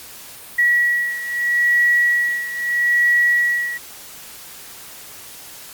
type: beating tone pair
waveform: sine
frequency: 1927 / 1927.78 Hz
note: B6 / B6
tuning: -43 / -42 cents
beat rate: 0.78 Hz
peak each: -16 / -20 dBFS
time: 0.58-3.78 s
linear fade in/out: 10 ms
effects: white hiss -38 dBFS RMS until 5.73 s + Opus 48 kbps